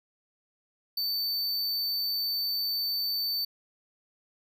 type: tone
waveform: square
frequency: 4549 Hz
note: C#8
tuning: 44 cents sharp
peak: -28 dBFS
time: 0.97-3.45 s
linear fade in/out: 5 ms
effects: none